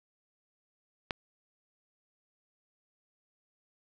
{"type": "click", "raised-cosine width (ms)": 0.3, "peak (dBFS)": -15, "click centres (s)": 1.108, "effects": []}